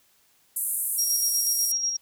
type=band-pass noise; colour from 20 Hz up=white; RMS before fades=-28 dBFS; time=0.56-1.72 s; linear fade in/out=5 ms; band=8800 to 13000 Hz; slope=48 dB/octave
type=tone with tremolo; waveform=sine; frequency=5620 Hz; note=F8; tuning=10 cents sharp; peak=-22 dBFS; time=0.98-1.97 s; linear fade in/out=10 ms; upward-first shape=square; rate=8.2 Hz; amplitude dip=40%
effects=white hiss -63 dBFS RMS until 2.01 s